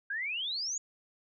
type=exponential sweep; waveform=sine; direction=up; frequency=1568 to 6930 Hz; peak=-32 dBFS; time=0.1-0.78 s; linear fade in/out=5 ms; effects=none